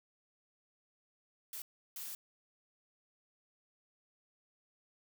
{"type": "noise bursts at uneven times", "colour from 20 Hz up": "blue", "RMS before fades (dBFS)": -44, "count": 2, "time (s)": [[1.53, 1.62], [1.96, 2.15]], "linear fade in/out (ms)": 2, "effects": []}